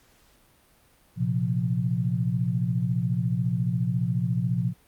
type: chord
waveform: sine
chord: Bb suspended second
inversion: none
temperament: equal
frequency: 116.54 / 130.81 / 174.61 Hz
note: Bb2 / C3 / F3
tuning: 0 / 0 / 0 cents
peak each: -27 dBFS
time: 1.16-4.74 s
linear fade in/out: 50 ms
effects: pink hiss -60 dBFS RMS until 4.87 s + Opus 48 kbps